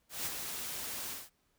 white noise with ADSR envelope, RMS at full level -35 dBFS, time 0.09-1.3 s, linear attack 170 ms, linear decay 29 ms, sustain -5 dB, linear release 200 ms, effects pink hiss -75 dBFS RMS until 1.58 s

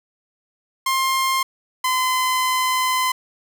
sawtooth tone pair in turn, 1059 / 1024.1 Hz, C6 / C6, +21 / -37 cents, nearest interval minor second, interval 58 cents, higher first, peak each -14 dBFS, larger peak neither, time 0.86-1.43 / 1.84-3.12 s, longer second, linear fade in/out 5 ms, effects none

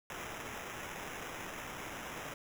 white noise with sample-and-hold, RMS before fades -44 dBFS, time 0.1-2.34 s, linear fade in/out 2 ms, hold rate 4410 Hz, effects none

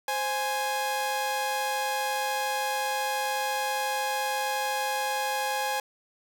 sawtooth tone pair together, 523.3 / 830.7 Hz, C5 / G#5, 0 / 0 cents, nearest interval minor sixth, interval 800 cents, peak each -29 / -24 dBFS, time 0.08-5.8 s, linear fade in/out 2 ms, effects none

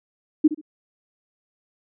sine tone with echo, 306.8 Hz, D#4, 24 cents flat, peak -10 dBFS, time 0.44-0.48 s, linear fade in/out 10 ms, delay 67 ms, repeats 2, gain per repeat -13 dB, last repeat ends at 0.614 s, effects none

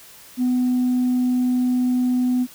sine tone, 250 Hz, B3, 21 cents sharp, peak -15 dBFS, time 0.37-2.47 s, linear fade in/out 50 ms, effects tanh soft clip ceiling -14 dBFS + white hiss -45 dBFS RMS until 2.54 s

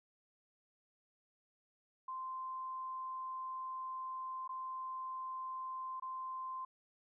sine tone with dropouts, 1041 Hz, C6, 9 cents flat, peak -40 dBFS, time 2.08-6.65 s, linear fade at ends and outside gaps 5 ms, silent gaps 4.478-4.491 / 5.999-6.022 s, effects none

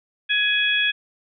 harmonic tone, 837 Hz, G#5, 13 cents sharp, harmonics 2 / 3 / 4, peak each -22 / -22 / -22 dBFS, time 0.29-0.92 s, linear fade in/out 20 ms, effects none

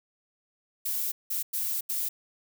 violet noise bursts at uneven times, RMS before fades -30 dBFS, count 4, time 0.85-1.12 / 1.3-1.43 / 1.53-1.81 / 1.89-2.09 s, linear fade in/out 10 ms, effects none

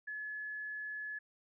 sine tone, 1708 Hz, G#6, 48 cents sharp, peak -39 dBFS, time 0.07-1.19 s, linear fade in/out 10 ms, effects none

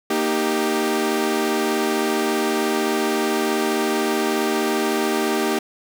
sawtooth chord, Eb major, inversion second, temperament equal with one note detuned, 233.1 / 308.6 / 392 Hz, Bb3 / Eb4 / G4, 0 / -14 / 0 cents, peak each -21 / -20 / -18 dBFS, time 0.1-5.59 s, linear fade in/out 5 ms, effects none

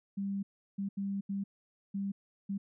sine tone bursts at uneven times, 197.8 Hz, G3, 16 cents sharp, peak -32 dBFS, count 6, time 0.17-0.43 / 0.78-0.89 / 0.97-1.21 / 1.29-1.44 / 1.94-2.12 / 2.49-2.58 s, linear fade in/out 10 ms, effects none

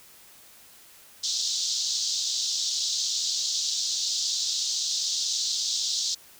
pink band-pass noise, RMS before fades -28 dBFS, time 1.23-6.15 s, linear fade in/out 10 ms, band 3700 to 6900 Hz, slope 48 dB/octave, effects white hiss -52 dBFS RMS until 6.39 s

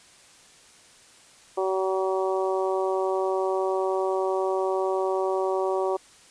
harmonic tone, 189.6 Hz, F#3, 43 cents sharp, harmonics 2 / 3 / 4 / 5 / 6, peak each -25 / -29 / -31 / -33 / -35 dBFS, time 1.57-5.97 s, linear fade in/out 10 ms, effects white hiss -53 dBFS RMS until 6.3 s + resampled to 22050 Hz

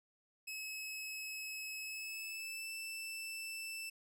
sawtooth tone with pitch glide, 2575 to 2655 Hz, E7 to E7, -41 to +12 cents, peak -39 dBFS, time 0.47-3.9 s, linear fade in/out 10 ms, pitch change +53 cents, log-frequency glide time 1.79-2.72 s, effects none

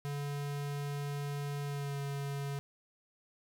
square tone with pitch glide, 143.3 to 140.68 Hz, D3 to C#3, -42 to +26 cents, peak -36 dBFS, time 0.05-2.59 s, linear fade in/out 0 ms, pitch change -32 cents, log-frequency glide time 1.64-1.99 s, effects none

